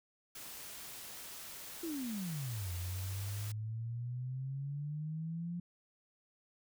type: noise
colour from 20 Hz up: white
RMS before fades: -48 dBFS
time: 0.35-3.52 s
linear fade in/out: 5 ms
type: exponential two-way sweep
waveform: sine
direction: down then up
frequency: 347.1 to 87.31 to 176 Hz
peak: -37 dBFS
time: 1.83-5.6 s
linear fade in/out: 5 ms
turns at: 2.71 s
effects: none